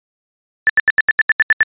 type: tone bursts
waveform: sine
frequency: 1760 Hz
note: A6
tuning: in tune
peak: -7 dBFS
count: 10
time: 0.67-1.63 s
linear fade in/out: 0 ms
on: 24 ms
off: 80 ms
effects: resampled to 8000 Hz